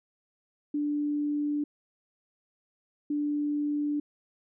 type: tone pair in turn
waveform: sine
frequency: 293.7 / 293.7 Hz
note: D4 / D4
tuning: 0 / 0 cents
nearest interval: unison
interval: 0 cents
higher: neither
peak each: -26 dBFS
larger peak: neither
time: 0.74-1.64 / 3.1-4 s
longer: neither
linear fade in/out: 5 ms
effects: none